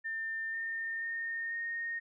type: tone with pitch steps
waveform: sine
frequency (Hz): 1800 / 1816.7 / 1833.6 / 1850.6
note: A6 / A#6 / A#6 / A#6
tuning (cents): +39 / -45 / -29 / -13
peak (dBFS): -34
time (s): 0.04-2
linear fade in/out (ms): 20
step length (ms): 490
effects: none